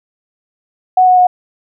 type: tone with pitch steps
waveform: sine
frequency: 740 / 733.2 / 726.4 Hz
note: F#5 / F#5 / F#5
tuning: 0 / -16 / -32 cents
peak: -5 dBFS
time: 0.97-1.27 s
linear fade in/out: 5 ms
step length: 100 ms
effects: none